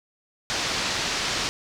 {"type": "low-pass noise", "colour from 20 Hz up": "white", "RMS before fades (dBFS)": -27, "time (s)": [0.5, 1.49], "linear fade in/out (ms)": 0, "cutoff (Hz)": 5800, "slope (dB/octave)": 24, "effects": []}